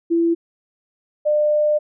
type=tone pair in turn; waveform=sine; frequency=335.7 / 600.2 Hz; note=E4 / D5; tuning=+32 / +38 cents; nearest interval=minor seventh; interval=1006 cents; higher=second; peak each=-14 dBFS; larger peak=neither; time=0.1-0.35 / 1.25-1.79 s; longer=second; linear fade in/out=20 ms; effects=none